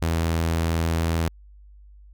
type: tone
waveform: sawtooth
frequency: 82.41 Hz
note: E2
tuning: in tune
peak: -17 dBFS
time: 0.02-1.28 s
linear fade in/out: 0 ms
effects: added 50 Hz sine -45 dBFS peak until 2.13 s